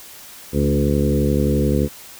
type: harmonic tone with a mistuned harmonic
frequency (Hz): 71.6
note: D2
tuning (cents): -43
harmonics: 1 / 2 / 3 / 4 / 5 / 6 / 7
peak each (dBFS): -21 / -21 / -21 / -24 / -25 / -25 / -25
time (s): 0.52-1.89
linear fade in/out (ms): 50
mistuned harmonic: 3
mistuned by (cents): +19
effects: white hiss -40 dBFS RMS until 2.19 s